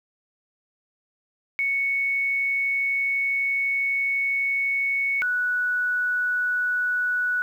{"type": "tone pair in turn", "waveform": "sine", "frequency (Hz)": [2217, 1475], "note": ["C#7", "F#6"], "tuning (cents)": [0, -6], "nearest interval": "perfect fifth", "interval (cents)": 706, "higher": "first", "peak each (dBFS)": -21, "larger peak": "neither", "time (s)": [[1.59, 5.22], [5.22, 7.42]], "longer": "first", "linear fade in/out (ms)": 0, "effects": ["9-bit"]}